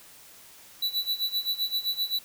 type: tone with tremolo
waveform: square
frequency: 3951 Hz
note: B7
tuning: in tune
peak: -24 dBFS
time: 0.82-2.19 s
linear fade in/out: 5 ms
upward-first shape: sine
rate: 7.7 Hz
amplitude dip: 85%
effects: white hiss -51 dBFS RMS until 2.24 s